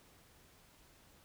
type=silence; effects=pink hiss -64 dBFS RMS until 1.24 s